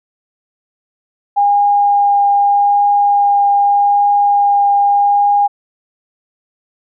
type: tone with vibrato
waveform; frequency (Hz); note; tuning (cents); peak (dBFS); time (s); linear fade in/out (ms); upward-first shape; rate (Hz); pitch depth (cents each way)
sine; 811; G#5; -41; -8; 1.36-5.48; 20; triangle; 0.82; 9
effects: none